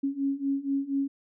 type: beating tone pair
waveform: sine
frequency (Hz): 273.7 / 277.9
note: C#4 / C#4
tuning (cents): -22 / +4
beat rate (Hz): 4.2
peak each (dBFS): -30 / -28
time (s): 0.03-1.08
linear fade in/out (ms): 10
effects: none